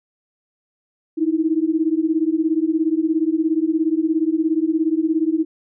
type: beating tone pair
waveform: sine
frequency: 311.1 / 328.1 Hz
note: D#4 / E4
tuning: 0 / -8 cents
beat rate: 17 Hz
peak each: -19 dBFS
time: 1.17-5.45 s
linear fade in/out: 20 ms
effects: none